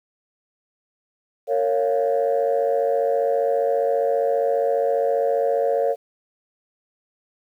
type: chord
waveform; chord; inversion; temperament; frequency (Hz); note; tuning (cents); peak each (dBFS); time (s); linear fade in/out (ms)
sine; Bb minor; none; equal with one note detuned; 459.5 / 554.4 / 698.5; Bb4 / Db5 / F5; -25 / 0 / 0; -21 / -20 / -24; 1.47-5.96; 50
effects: tanh soft clip ceiling -11 dBFS + 9-bit